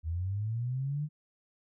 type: linear sweep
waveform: sine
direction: up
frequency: 77.4 to 153.3 Hz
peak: -30 dBFS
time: 0.03-1.09 s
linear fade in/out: 50 ms
effects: none